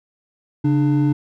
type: tone pair together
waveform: triangle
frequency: 140.05 / 297.7 Hz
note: C#3 / D4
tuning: +18 / +24 cents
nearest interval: octave + minor second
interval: 1306 cents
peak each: -15 dBFS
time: 0.64-1.13 s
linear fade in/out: 10 ms
effects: none